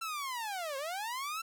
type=linear two-way sweep; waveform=sawtooth; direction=down then up; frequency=1355 to 526 to 1355 Hz; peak=-32 dBFS; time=0.01-1.42 s; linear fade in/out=10 ms; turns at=0.77 s; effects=none